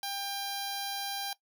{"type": "tone with notch filter", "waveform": "10% pulse", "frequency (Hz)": 796, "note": "G5", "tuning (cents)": 26, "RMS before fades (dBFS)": -36, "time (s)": [0.03, 1.33], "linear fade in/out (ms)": 2, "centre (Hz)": 2000, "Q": 0.97, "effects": ["noise-tail reverb RT60 0.1 s tail -18 dB re dry"]}